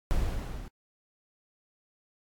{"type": "noise with level ramp", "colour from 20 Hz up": "brown", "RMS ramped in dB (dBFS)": [-26, -40], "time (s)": [0.11, 0.68], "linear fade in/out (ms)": 0, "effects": ["AAC 64 kbps"]}